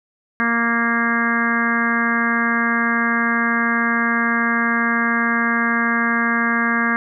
harmonic tone, 233.1 Hz, A#3, in tune, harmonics 1 / 2 / 3 / 4 / 5 / 6 / 7 / 8 / 9, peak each -21 / -32 / -31 / -31 / -23 / -28 / -20 / -28 / -27 dBFS, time 0.4-6.96 s, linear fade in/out 0 ms, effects none

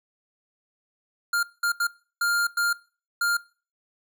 square tone bursts at uneven times, 1403 Hz, F6, 8 cents sharp, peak -22 dBFS, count 6, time 1.33-1.43 / 1.63-1.72 / 1.8-1.87 / 2.21-2.47 / 2.57-2.73 / 3.21-3.37 s, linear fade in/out 5 ms, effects noise-tail reverb RT60 0.4 s tail -22 dB re dry

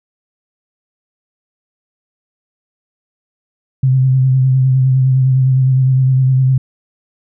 sine tone with vibrato, 130.81 Hz, C3, in tune, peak -8 dBFS, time 3.83-6.58 s, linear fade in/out 5 ms, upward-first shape sine, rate 9.8 Hz, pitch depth 29 cents each way, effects none

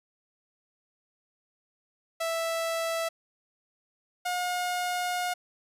sawtooth tone pair in turn, 659.3 / 717.8 Hz, E5 / F5, 0 / +47 cents, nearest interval minor second, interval 147 cents, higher second, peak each -24 dBFS, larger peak neither, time 2.2-3.09 / 4.25-5.34 s, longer second, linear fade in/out 10 ms, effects resampled to 32000 Hz

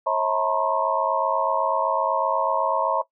sine tone cluster, 542 / 643 / 901 / 969 / 1074 Hz, C#5 / E5 / A5 / B5 / C6, -39 / -43 / +41 / -33 / +45 cents, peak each -26 dBFS, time 0.06-3.02 s, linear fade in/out 10 ms, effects noise-tail reverb RT60 0.1 s tail -17 dB re dry

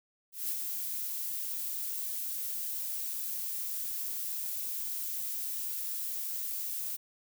violet noise with ADSR envelope, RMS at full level -32 dBFS, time 0.32-6.97 s, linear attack 180 ms, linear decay 42 ms, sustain -4 dB, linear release 17 ms, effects none

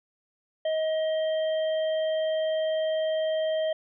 harmonic tone, 632 Hz, D#5, 27 cents sharp, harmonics 1 / 3 / 5, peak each -24 / -42 / -39 dBFS, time 0.65-3.73 s, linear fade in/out 5 ms, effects none

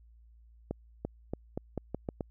accelerating click train, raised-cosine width 2 ms, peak -20 dBFS, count 8, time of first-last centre 0.71-2.208 s, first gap 340 ms, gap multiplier 0.84, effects added 57 Hz sine -55 dBFS peak until 2.3 s

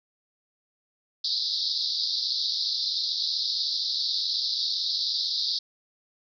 white band-pass noise, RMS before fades -28 dBFS, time 1.24-5.59 s, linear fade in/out 5 ms, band 3700 to 5100 Hz, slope 96 dB/octave, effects none

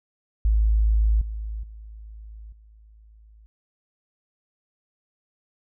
sine tone with level steps, 53.8 Hz, A1, 38 cents flat, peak -16 / -28 / -38 / -48 dBFS, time 0.45-3.46 s, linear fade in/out 0 ms, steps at 1.21 / 1.63 / 2.52 s, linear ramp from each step 5 ms, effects none

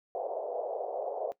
white band-pass noise, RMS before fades -35 dBFS, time 0.15-1.32 s, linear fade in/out 0 ms, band 450 to 720 Hz, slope 48 dB/octave, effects noise-tail reverb RT60 0.1 s tail -17 dB re dry

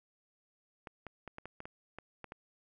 clicks, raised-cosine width 0.5 ms, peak -29 dBFS, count 10, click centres 0.872 / 1.067 / 1.277 / 1.384 / 1.456 / 1.604 / 1.655 / 1.986 / 2.243 / 2.321 s, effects none

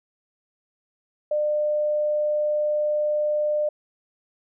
sine tone, 600 Hz, D5, 37 cents sharp, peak -20 dBFS, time 1.31-3.69 s, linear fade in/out 5 ms, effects none

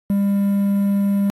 triangle tone with quantisation, 199.8 Hz, G3, 33 cents sharp, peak -13 dBFS, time 0.1-1.3 s, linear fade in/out 0 ms, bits 7, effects AAC 48 kbps

